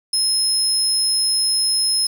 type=tone; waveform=30% pulse; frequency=5160 Hz; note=E8; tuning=38 cents flat; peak=-12 dBFS; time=0.13-2.07 s; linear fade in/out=5 ms; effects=7-bit